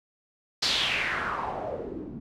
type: noise with low-pass filter sweep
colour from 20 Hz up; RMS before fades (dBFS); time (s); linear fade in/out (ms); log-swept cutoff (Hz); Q
white; -30; 0.62-2.2; 10; 4800 to 220; 3.9
effects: none